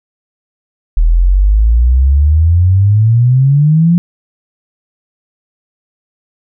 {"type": "exponential sweep", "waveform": "sine", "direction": "up", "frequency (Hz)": [38.89, 176.3], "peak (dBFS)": -5, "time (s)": [0.97, 3.98], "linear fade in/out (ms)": 0, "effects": []}